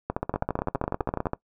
two click trains, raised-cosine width 1 ms, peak -12 / -12 dBFS, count 12 / 20, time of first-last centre 0.34-1.257 / 0.1-1.334 s, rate 12 / 15.4 Hz, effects noise-tail reverb RT60 0.1 s tail -21 dB re dry

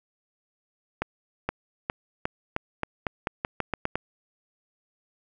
accelerating click train, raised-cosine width 0.5 ms, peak -11 dBFS, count 13, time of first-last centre 1.02-3.956 s, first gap 470 ms, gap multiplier 0.87, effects none

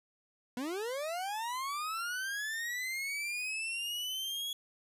40% pulse linear sweep, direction up, 235.1 to 3360 Hz, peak -34 dBFS, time 0.57-4.53 s, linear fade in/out 2 ms, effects resampled to 32000 Hz + 12-bit

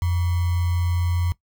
sine tone with sample-and-hold, 87.31 Hz, F2, in tune, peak -19 dBFS, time 0.02-1.32 s, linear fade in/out 0 ms, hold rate 1050 Hz, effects noise-tail reverb RT60 0.1 s tail -18 dB re dry

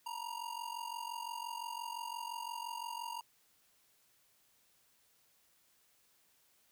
square ring-modulated tone, 940 Hz, A#5, 14 cents sharp, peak -38 dBFS, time 0.06-3.21 s, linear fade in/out 2 ms, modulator 22.9 Hz, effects white hiss -71 dBFS RMS until 6.71 s

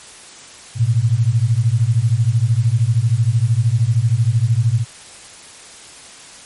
sine beating tone pair, 108.9 / 121.9 Hz, A2 / B2, -17 / -22 cents, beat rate 13 Hz, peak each -15 dBFS, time 0.75-4.85 s, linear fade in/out 50 ms, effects white hiss -39 dBFS RMS until 6.45 s + MP3 48 kbps

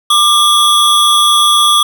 square tone pair together, 1189 / 3363 Hz, D6 / G#7, +21 / +21 cents, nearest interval octave + tritone, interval 1800 cents, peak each -10 dBFS, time 0.1-1.83 s, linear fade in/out 5 ms, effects none

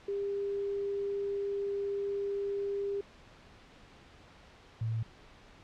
sine tone pair in turn, 400.3 / 112.66 Hz, G4 / A2, +36 / +41 cents, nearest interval octave + minor seventh, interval 2195 cents, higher first, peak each -31 / -30 dBFS, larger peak second, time 0.08-3.01 / 4.81-5.03 s, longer first, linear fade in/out 5 ms, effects pink hiss -56 dBFS RMS until 5.63 s + low-pass 4000 Hz 12 dB/octave

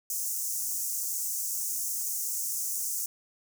pink high-pass noise, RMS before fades -32 dBFS, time 0.1-3.06 s, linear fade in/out 2 ms, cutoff 6000 Hz, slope 48 dB/octave, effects none

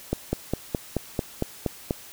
slowing click train, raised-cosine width 2 ms, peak -10 dBFS, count 9, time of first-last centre 0.13-1.908 s, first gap 200 ms, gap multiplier 1.03, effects white hiss -45 dBFS RMS until 2.12 s

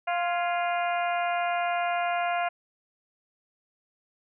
harmonic tone with a mistuned harmonic, 349.2 Hz, F4, in tune, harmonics 2 / 3 / 4 / 5 / 6 / 7 / 8, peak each -26 / -35 / -34 / -39 / -38 / -38 / -41 dBFS, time 0.07-2.49 s, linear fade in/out 10 ms, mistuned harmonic 5, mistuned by -68 cents, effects none

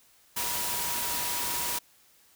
sine tone in noise, 962 Hz, B5, 46 cents flat, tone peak -38 dBFS, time 0.36-1.79 s, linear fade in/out 10 ms, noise white, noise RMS -31 dBFS, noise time 0.36-1.79 s, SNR -10 dB, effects white hiss -61 dBFS RMS until 2.35 s

